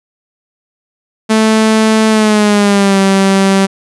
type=tone with pitch glide; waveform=sawtooth; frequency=219.2 to 194.16 Hz; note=A3 to G3; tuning=-6 to -16 cents; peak=-3 dBFS; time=1.29-3.67 s; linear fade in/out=20 ms; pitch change=-210 cents; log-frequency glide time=2.09-2.99 s; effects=resampled to 24000 Hz

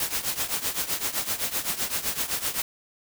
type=noise with tremolo; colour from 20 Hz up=white; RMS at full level=-25 dBFS; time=0-2.62 s; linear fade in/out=2 ms; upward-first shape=triangle; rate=7.8 Hz; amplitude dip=85%; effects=none

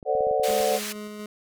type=clicks; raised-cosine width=2 ms; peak=-28 dBFS; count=8; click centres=0.028 / 0.152 / 0.207 / 0.269 / 0.311 / 0.398 / 0.506 / 0.605 s
type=chord; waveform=sine; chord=D dominant seventh; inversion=second; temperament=equal with one note detuned; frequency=447.7 / 523.3 / 587.3 / 740 Hz; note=A4 / C5 / D5 / F#5; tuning=+30 / 0 / 0 / 0 cents; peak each=-26 dBFS; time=0.05-0.8 s; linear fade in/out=50 ms
type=band-pass noise; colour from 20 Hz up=pink; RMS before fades=-33 dBFS; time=0.43-0.93 s; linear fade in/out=10 ms; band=1900 to 16000 Hz; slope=12 dB/octave
type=tone with tremolo; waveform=25% pulse; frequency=210 Hz; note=G#3; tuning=19 cents sharp; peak=-30 dBFS; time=0.48-1.26 s; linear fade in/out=2 ms; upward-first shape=square; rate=4.2 Hz; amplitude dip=25%
effects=none

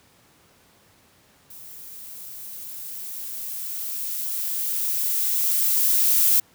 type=noise with level ramp; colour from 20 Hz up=violet; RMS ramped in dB=-42 to -17 dBFS; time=1.5-6.4 s; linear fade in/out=5 ms; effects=pink hiss -57 dBFS RMS until 6.54 s + high-pass 80 Hz 12 dB/octave

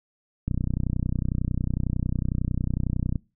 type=click train; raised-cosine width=5 ms; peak=-13 dBFS; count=84; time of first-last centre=0.48-3.157 s; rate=31 Hz; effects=noise-tail reverb RT60 0.3 s tail -24 dB re dry

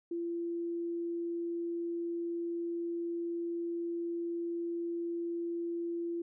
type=tone; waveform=sine; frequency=340.5 Hz; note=F4; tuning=44 cents flat; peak=-33 dBFS; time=0.11-6.22 s; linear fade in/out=5 ms; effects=none

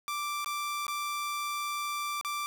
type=tone with dropouts; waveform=sawtooth; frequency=1174.7 Hz; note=D6; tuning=in tune; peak=-28 dBFS; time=0.08-2.46 s; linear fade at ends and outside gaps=0 ms; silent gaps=0.445-0.46 / 0.867-0.881 / 2.212-2.248 s; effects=none

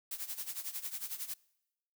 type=noise with tremolo; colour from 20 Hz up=blue; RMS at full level=-38 dBFS; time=0.11-1.34 s; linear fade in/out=5 ms; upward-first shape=sine; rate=11 Hz; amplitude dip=80%; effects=noise-tail reverb RT60 0.9 s tail -24 dB re dry

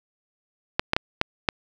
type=clicks; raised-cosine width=0.3 ms; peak=-3 dBFS; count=5; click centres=0.795 / 0.934 / 0.965 / 1.214 / 1.488 s; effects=none

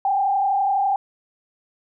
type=tone with frequency modulation; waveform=sine; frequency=790 Hz; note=G5; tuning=13 cents sharp; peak=-17 dBFS; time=0.05-0.96 s; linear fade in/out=2 ms; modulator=32 Hz; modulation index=0.97; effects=none

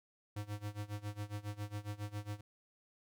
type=tone with tremolo; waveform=square; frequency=103.83 Hz; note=G#2; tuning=in tune; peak=-38 dBFS; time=0.36-2.41 s; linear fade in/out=5 ms; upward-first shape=sine; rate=7.3 Hz; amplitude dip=90%; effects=none

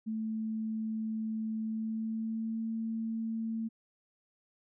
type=tone with pitch glide; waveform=sine; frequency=220 to 224.6 Hz; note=A3 to A3; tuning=0 to +36 cents; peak=-32 dBFS; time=0.06-3.69 s; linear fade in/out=20 ms; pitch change=+36 cents; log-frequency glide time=1.62-2.66 s; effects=none

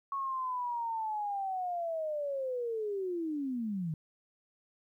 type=linear sweep; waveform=sine; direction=down; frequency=1108.7 to 150 Hz; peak=-32 dBFS; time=0.12-3.94 s; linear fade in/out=2 ms; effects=12-bit

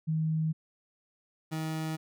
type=tone pair in turn; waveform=sine / 30% pulse; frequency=158.3 / 158.3 Hz; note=D#3 / D#3; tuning=+30 / +30 cents; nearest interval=unison; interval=0 cents; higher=neither; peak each=-26 / -29 dBFS; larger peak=first; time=0.07-0.53 / 1.51-1.97 s; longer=neither; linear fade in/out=20 ms; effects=none

